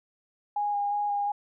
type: tone with vibrato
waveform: sine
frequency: 819 Hz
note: G#5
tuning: 24 cents flat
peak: -25 dBFS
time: 0.56-1.32 s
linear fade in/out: 5 ms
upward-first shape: square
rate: 2.8 Hz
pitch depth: 12 cents each way
effects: none